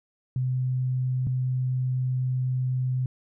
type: tone pair in turn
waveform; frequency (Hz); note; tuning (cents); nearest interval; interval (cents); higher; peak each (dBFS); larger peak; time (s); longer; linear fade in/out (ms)
sine; 128 / 128; C3 / C3; -38 / -38; unison; 0; neither; -23; neither; 0.36-1.27 / 1.27-3.06; second; 2
effects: none